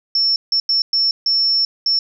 sine tone bursts at uneven times, 5400 Hz, E8, 41 cents sharp, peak -13 dBFS, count 6, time 0.15-0.36 / 0.52-0.6 / 0.69-0.82 / 0.93-1.11 / 1.26-1.65 / 1.86-1.99 s, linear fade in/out 2 ms, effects none

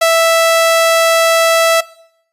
sawtooth tone, 659.3 Hz, E5, in tune, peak -4 dBFS, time 0.01-1.81 s, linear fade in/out 10 ms, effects noise-tail reverb RT60 0.7 s tail -21 dB re dry + resampled to 32000 Hz

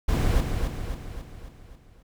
brown noise with echo, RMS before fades -22 dBFS, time 0.08-0.41 s, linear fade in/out 10 ms, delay 270 ms, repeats 6, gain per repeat -5 dB, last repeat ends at 2.03 s, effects none

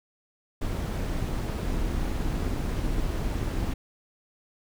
brown noise with amplitude modulation, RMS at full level -26 dBFS, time 0.61-3.74 s, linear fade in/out 10 ms, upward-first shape sine, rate 286 Hz, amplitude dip 50%, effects none

